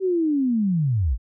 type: linear sweep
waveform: sine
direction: down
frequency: 388.7 to 47.82 Hz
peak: -18 dBFS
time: 0-1.18 s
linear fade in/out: 50 ms
effects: none